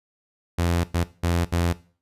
sawtooth tone bursts at uneven times, 86 Hz, F2, 26 cents flat, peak -16 dBFS, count 4, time 0.58-0.84 / 0.94-1.04 / 1.23-1.45 / 1.52-1.73 s, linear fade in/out 10 ms, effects noise-tail reverb RT60 0.4 s tail -17 dB re dry + resampled to 32000 Hz

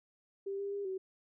sine tone with pitch steps, 393.9 / 399.6 / 402.5 / 378.7 Hz, G4 / G4 / G4 / F#4, +8 / +33 / +46 / +40 cents, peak -35 dBFS, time 0.46-0.98 s, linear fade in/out 10 ms, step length 130 ms, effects none

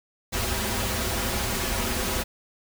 pink noise with comb filter, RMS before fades -27 dBFS, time 0.32-2.24 s, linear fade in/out 20 ms, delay 6.7 ms, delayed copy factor -0.85, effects none

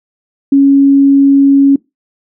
sine tone, 276.9 Hz, C#4, 2 cents flat, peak -3 dBFS, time 0.52-1.76 s, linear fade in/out 5 ms, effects noise-tail reverb RT60 0.2 s tail -22 dB re dry

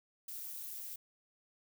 violet noise with amplitude modulation, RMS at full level -41 dBFS, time 0.28-0.96 s, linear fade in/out 5 ms, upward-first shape sine, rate 270 Hz, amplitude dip 80%, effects none

